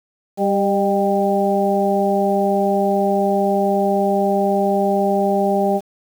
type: harmonic tone with a mistuned harmonic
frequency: 197.5 Hz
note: G3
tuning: 13 cents sharp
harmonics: 1 / 2 / 3 / 4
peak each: -20 / -20 / -20 / -20 dBFS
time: 0.37-5.81 s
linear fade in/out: 50 ms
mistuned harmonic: 3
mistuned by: +39 cents
effects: 7-bit